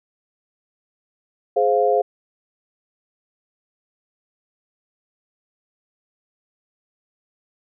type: chord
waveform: sine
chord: F minor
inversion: first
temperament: just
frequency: 419.1 / 523.8 / 698.5 Hz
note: Ab4 / C5 / F5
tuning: +16 / +2 / 0 cents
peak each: -19 dBFS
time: 1.56-2.02 s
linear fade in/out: 10 ms
effects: none